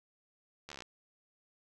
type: slowing click train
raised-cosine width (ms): 0.2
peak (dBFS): -28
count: 10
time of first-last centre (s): 0.69-0.822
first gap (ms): 13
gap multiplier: 1.03
effects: none